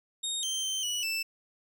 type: tone with pitch steps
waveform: 25% pulse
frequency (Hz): 3715 / 3134 / 3111 / 2940 / 2653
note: A#7 / G7 / G7 / F#7 / E7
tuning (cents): -7 / -1 / -14 / -12 / +10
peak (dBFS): -26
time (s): 0.23-1.23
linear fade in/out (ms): 10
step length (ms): 200
effects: none